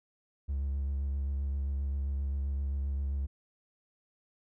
triangle tone with vibrato, 69.3 Hz, C#2, in tune, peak -27 dBFS, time 0.48-3.27 s, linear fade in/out 20 ms, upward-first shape triangle, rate 7.6 Hz, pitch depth 32 cents each way, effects tanh soft clip ceiling -24 dBFS

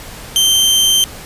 sawtooth tone, 3128 Hz, G7, 4 cents flat, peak -6 dBFS, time 0.36-1.04 s, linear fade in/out 0 ms, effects pink hiss -32 dBFS RMS until 1.25 s + resampled to 32000 Hz

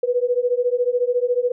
sine beating tone pair, 484.1 / 498.1 Hz, B4 / B4, -35 / +15 cents, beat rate 14 Hz, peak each -20 dBFS, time 0.03-1.52 s, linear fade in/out 5 ms, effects none

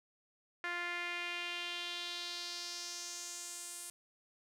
sawtooth tone with band-pass filter sweep, 349.2 Hz, F4, in tune, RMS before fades -42 dBFS, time 0.64-3.9 s, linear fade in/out 0 ms, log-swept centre 1800 to 9300 Hz, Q 2.7, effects none

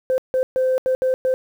sine tone bursts at uneven times, 517 Hz, C5, 21 cents flat, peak -14 dBFS, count 6, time 0.1-0.18 / 0.34-0.43 / 0.56-0.78 / 0.86-0.95 / 1.02-1.14 / 1.25-1.34 s, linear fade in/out 0 ms, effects tanh soft clip ceiling -13 dBFS + 8-bit

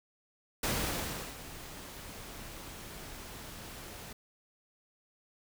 pink noise with ADSR envelope, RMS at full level -31 dBFS, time 0.63-4.13 s, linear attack 4 ms, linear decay 710 ms, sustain -15 dB, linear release 5 ms, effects none

